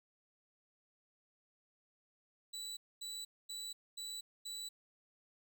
30% pulse tone bursts, 3951 Hz, B7, in tune, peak -40 dBFS, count 5, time 2.53-4.69 s, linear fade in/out 10 ms, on 240 ms, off 240 ms, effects none

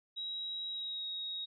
sine tone with pitch glide, 3843 to 3779 Hz, B7 to A#7, -48 to +23 cents, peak -37 dBFS, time 0.16-1.46 s, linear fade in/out 20 ms, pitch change -29 cents, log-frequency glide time 0.68-1.06 s, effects none

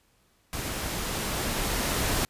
pink noise with level ramp, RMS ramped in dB -33 to -26 dBFS, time 0.53-2.25 s, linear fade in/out 0 ms, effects pink hiss -66 dBFS RMS until 2.29 s + resampled to 32000 Hz

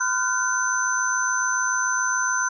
sine tone cluster, 1014 / 1411 / 1518 / 6110 Hz, B5 / F6 / F#6 / G8, +45 / +17 / +44 / -45 cents, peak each -26 dBFS, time 0-2.49 s, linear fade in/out 10 ms, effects none

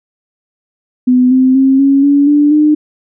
sine tone with pitch steps, 251.3 / 259.1 / 267.2 / 275.5 / 284 / 292.9 / 302 Hz, B3 / C4 / C4 / C#4 / C#4 / D4 / D4, +30 / -17 / +36 / -11 / +42 / -5 / +48 cents, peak -5 dBFS, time 1.07-2.75 s, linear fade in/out 10 ms, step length 240 ms, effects none

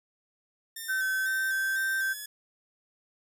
5% pulse tone with vibrato, 1754 Hz, A6, 6 cents flat, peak -27 dBFS, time 0.76-2.26 s, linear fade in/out 5 ms, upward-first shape square, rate 2 Hz, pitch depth 54 cents each way
sine tone with pitch glide, 1536 to 1561 Hz, G6 to G6, -36 to -8 cents, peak -26 dBFS, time 0.88-2.14 s, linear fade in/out 20 ms, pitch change +28 cents, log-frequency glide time 1.12-1.65 s
effects none

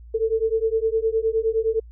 sine beating tone pair, 441.4 / 451.1 Hz, A4 / A4, +5 / +43 cents, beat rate 9.7 Hz, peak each -22 dBFS, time 0.14-1.8 s, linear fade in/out 10 ms, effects added 58 Hz sine -40 dBFS peak until 1.91 s

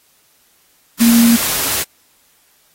sine tone in noise, 233.1 Hz, A#3, in tune, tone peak -7 dBFS, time 1-1.37 s, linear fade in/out 20 ms, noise white, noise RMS -18 dBFS, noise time 0.99-1.84 s, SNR +8 dB, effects white hiss -55 dBFS RMS until 2.74 s + AAC 48 kbps

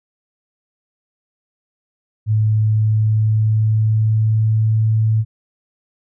sine tone with pitch glide, 108.2 to 110.09 Hz, A2 to A2, -29 to +1 cents, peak -12 dBFS, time 2.26-5.25 s, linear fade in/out 50 ms, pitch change +30 cents, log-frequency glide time 2.64-4.91 s, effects none

